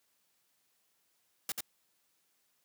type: noise with echo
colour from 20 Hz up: white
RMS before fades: -35 dBFS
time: 1.49-1.52 s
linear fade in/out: 2 ms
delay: 87 ms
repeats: 1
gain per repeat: -2 dB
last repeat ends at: 1.607 s
effects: white hiss -75 dBFS RMS until 2.64 s + high-pass 100 Hz 12 dB/octave